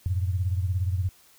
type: beating tone pair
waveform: sine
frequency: 89.3 / 106.3 Hz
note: F2 / G#2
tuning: +39 / +41 cents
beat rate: 17 Hz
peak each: -24 / -30 dBFS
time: 0.06-1.09 s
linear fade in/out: 0 ms
effects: white hiss -57 dBFS RMS until 1.38 s